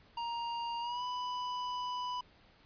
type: tone with pitch glide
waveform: square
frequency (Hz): 937 to 992.1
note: A#5 to B5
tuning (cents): +9 to +8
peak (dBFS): -36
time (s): 0.17-2.21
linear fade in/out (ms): 5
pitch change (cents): +99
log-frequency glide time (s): 0.8-1.03
effects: pink hiss -63 dBFS RMS until 2.65 s + resampled to 11025 Hz